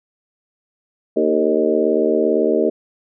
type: harmonic tone with a mistuned harmonic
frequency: 77.78 Hz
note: D#2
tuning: in tune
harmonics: 3 / 4 / 5 / 6 / 7 / 8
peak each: -23 / -21 / -19 / -19 / -24 / -22 dBFS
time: 1.16-2.7 s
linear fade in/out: 10 ms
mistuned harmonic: 6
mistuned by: -38 cents
effects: none